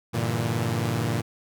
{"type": "chord", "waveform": "sawtooth", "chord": "E half-diminished seventh", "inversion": "first", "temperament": "equal", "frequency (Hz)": [98, 116.54, 146.83, 164.81], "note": ["G2", "Bb2", "D3", "E3"], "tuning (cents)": [0, 0, 0, 0], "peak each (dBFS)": [-28, -22, -28, -28], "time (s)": [0.13, 1.22], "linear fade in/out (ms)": 20, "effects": []}